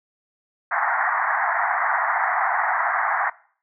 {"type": "band-pass noise", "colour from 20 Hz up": "pink", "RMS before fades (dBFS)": -22, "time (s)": [0.71, 3.3], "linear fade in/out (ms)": 5, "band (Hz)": [690, 2000], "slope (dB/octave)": 96, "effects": ["noise-tail reverb RT60 0.5 s tail -21 dB re dry"]}